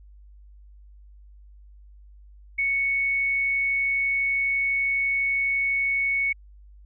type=tone; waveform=sine; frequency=2217 Hz; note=C#7; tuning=in tune; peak=-21 dBFS; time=2.58-6.33 s; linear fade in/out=10 ms; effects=added 50 Hz sine -46 dBFS peak until 6.85 s